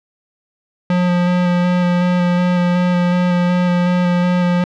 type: tone with vibrato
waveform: square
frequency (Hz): 177.9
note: F3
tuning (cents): +32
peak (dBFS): -13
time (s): 0.9-4.64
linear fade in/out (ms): 2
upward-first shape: square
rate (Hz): 2.7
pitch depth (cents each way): 11
effects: low-pass 3000 Hz 12 dB/octave